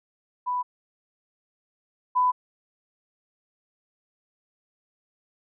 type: tone pair in turn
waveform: sine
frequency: 991 / 999 Hz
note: B5 / B5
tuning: +6 / +20 cents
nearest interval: unison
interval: 14 cents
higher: second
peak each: -24 / -18 dBFS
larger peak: second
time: 0.46-0.63 / 2.15-2.32 s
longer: neither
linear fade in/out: 20 ms
effects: none